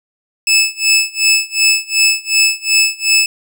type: tone with tremolo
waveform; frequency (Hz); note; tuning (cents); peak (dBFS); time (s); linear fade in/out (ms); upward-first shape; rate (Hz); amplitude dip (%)
20% pulse; 2614; E7; -15; -3; 0.47-3.26; 2; sine; 2.7; 95
effects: none